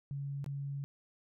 sine tone with dropouts, 140.1 Hz, C#3, 19 cents sharp, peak -36 dBFS, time 0.11-0.84 s, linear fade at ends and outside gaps 0 ms, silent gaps 0.443-0.462 s, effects none

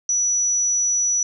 sine tone, 5900 Hz, F#8, 6 cents flat, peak -17 dBFS, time 0.09-1.23 s, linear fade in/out 2 ms, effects none

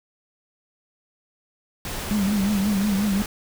pink noise, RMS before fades -31 dBFS, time 1.85-3.26 s, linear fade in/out 2 ms
sine tone with vibrato, 201.8 Hz, G#3, 49 cents flat, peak -19 dBFS, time 2.11-3.22 s, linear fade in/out 0 ms, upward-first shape triangle, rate 5.6 Hz, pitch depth 110 cents each way
effects none

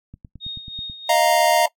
click train, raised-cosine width 5 ms, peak -26 dBFS, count 8, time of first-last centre 0.14-0.898 s, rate 9.23 Hz
sine tone with tremolo, 3716 Hz, A#7, 6 cents flat, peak -26 dBFS, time 0.4-1.16 s, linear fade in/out 50 ms, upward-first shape sine, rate 3 Hz, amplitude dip 65%
square chord, Eb suspended second, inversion none, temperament equal, 622.3 / 698.5 / 932.3 Hz, Eb5 / F5 / Bb5, 0 / 0 / 0 cents, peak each -20 / -19 / -20 dBFS, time 1.09-1.66 s, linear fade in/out 5 ms
effects noise-tail reverb RT60 0.1 s tail -20 dB re dry + AAC 64 kbps

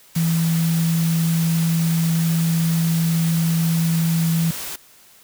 sine tone in noise, 164.81 Hz, E3, in tune, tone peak -16 dBFS, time 0.16-4.51 s, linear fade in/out 5 ms, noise white, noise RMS -30 dBFS, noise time 0.15-4.76 s, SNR +11 dB, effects white hiss -50 dBFS RMS until 5.23 s

